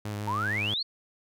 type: tone with vibrato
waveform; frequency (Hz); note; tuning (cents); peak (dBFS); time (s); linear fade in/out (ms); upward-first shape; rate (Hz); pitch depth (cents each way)
sawtooth; 104.2; G#2; +6; -28; 0.05-0.74; 5; sine; 6.5; 22
type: exponential sweep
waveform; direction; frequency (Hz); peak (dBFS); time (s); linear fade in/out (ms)
sine; up; 880 to 4500; -27; 0.27-0.83; 10
effects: none